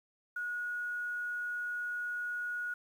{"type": "tone with quantisation", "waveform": "sine", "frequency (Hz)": 1452, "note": "F#6", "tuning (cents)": -33, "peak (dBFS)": -34, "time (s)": [0.36, 2.74], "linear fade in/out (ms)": 5, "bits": 10, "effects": []}